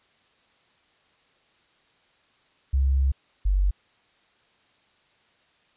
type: tone pair in turn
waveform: sine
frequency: 67.4 / 47.66 Hz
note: C#2 / G1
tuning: -48 / -48 cents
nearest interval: tritone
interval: 600 cents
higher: first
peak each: -18 dBFS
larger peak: neither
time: 2.73-3.12 / 3.45-3.71 s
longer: first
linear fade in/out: 10 ms
effects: white hiss -63 dBFS RMS until 5.76 s + resampled to 8000 Hz